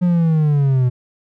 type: linear sweep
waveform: triangle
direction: down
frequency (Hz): 180.2 to 122.2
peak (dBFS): -10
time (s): 0.01-0.9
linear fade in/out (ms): 20
effects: none